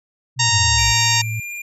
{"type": "exponential sweep", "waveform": "sine", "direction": "down", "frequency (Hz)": [132.2, 53.6], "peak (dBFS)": -21, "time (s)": [0.36, 0.95], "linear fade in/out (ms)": 50}
{"type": "harmonic tone", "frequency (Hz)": 928, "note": "A#5", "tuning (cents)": -8, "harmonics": [1, 2, 3, 4, 5, 6, 7, 8], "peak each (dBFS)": [-23, -23, -23, -23, -23, -23, -23, -23], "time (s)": [0.39, 1.22], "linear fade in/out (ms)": 10}
{"type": "tone", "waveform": "sine", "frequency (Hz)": 111, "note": "A2", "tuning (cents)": 16, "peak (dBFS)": -22, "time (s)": [0.49, 1.4], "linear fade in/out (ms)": 5}
{"type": "tone with pitch glide", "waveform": "square", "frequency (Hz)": [2349, 2403], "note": ["D7", "D7"], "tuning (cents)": [0, 39], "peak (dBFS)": -28, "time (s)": [0.78, 1.62], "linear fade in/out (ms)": 5, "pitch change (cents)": 39, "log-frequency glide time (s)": [0.93, 1.5]}
{"effects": ["resampled to 32000 Hz"]}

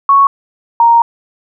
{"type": "tone pair in turn", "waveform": "sine", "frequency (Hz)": [1108.7, 932.3], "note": ["C#6", "A#5"], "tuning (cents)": [0, 0], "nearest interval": "minor third", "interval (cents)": 300, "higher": "first", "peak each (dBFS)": -4, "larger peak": "neither", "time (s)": [[0.09, 0.27], [0.8, 1.02]], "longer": "second", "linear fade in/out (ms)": 2, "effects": []}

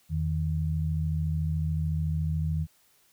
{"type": "tone pair together", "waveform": "sine", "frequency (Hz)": [83.1, 156.87], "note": ["E2", "D#3"], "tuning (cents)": [15, 14], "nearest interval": "major seventh", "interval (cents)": 1099, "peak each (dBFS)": -28, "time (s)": [0.09, 2.67], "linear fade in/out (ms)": 50, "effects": ["white hiss -64 dBFS RMS until 3.12 s"]}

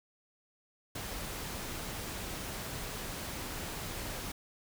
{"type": "noise", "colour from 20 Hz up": "pink", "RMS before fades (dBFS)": -40, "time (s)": [0.95, 4.32], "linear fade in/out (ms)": 5, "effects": []}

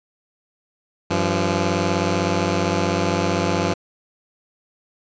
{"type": "tone pair together", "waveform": "10% pulse", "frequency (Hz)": [95.67, 171.7], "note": ["G2", "F3"], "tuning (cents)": [-42, -29], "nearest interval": "minor seventh", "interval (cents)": 1013, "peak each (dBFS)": -13, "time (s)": [1.1, 3.74], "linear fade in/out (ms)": 10, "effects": ["resampled to 16000 Hz"]}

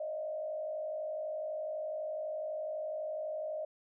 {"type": "tone with frequency modulation", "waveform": "sine", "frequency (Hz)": 620, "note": "D#5", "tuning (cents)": -6, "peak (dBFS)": -35, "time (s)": [0, 3.65], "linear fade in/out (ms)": 5, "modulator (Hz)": 52, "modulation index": 0.68, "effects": []}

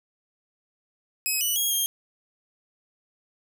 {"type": "tone with pitch steps", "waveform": "5% pulse", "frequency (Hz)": [2549, 2964, 3286, 3216], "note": ["D#7", "F#7", "G#7", "G7"], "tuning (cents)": [41, 2, -19, 44], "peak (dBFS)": -15, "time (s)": [1.26, 1.86], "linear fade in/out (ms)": 0, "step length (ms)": 150, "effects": []}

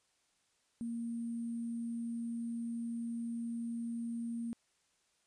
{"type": "tone with sample-and-hold", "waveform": "sine", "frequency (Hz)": 232.9, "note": "A#3", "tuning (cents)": -1, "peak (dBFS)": -36, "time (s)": [0.81, 4.53], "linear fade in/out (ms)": 0, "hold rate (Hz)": 8820, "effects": ["white hiss -75 dBFS RMS until 5.26 s", "resampled to 22050 Hz"]}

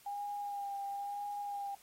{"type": "tone with vibrato", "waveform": "sine", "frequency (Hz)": 808, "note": "G#5", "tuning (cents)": -48, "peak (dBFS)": -37, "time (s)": [0.06, 1.75], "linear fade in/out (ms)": 5, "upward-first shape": "sine", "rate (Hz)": 1, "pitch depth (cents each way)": 22, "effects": ["white hiss -62 dBFS RMS until 1.82 s", "AAC 48 kbps"]}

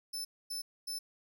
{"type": "tone bursts", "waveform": "sawtooth", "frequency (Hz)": 5274, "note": "E8", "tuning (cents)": 0, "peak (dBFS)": -34, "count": 3, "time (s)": [0.13, 0.99], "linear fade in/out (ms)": 10, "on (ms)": 120, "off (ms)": 250, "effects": []}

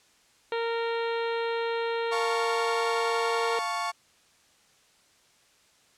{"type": "harmonic tone", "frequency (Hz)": 462.1, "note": "A#4", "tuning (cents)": -15, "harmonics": [1, 2, 3, 4, 5, 6, 7, 8, 9], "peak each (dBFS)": [-28, -34, -38, -40, -42, -44, -45, -46, -47], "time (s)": [0.52, 3.59], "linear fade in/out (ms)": 2}
{"type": "chord", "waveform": "35% pulse", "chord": "F augmented", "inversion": "none", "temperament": "equal", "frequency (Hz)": [698.5, 880, 1108.7], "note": ["F5", "A5", "C#6"], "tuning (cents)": [0, 0, 0], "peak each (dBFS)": [-32, -33, -29], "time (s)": [2.11, 3.92], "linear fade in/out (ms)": 20}
{"effects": ["white hiss -62 dBFS RMS until 5.97 s", "low-pass 8000 Hz 12 dB/octave"]}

